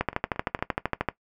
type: two click trains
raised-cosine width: 0.5 ms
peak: -9 / -23 dBFS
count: 15 / 6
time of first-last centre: 0.01-1.087 / 0.13-0.706 s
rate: 13 / 8.68 Hz
effects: noise-tail reverb RT60 0.1 s tail -18 dB re dry